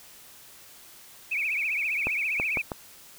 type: tone with vibrato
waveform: sine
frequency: 2400 Hz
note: D7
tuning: 37 cents sharp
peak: -25 dBFS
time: 1.31-2.62 s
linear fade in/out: 10 ms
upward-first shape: triangle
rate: 15 Hz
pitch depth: 190 cents each way
type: clicks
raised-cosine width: 1 ms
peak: -16 dBFS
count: 4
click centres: 2.07 / 2.399 / 2.572 / 2.718 s
effects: white hiss -50 dBFS RMS until 3.18 s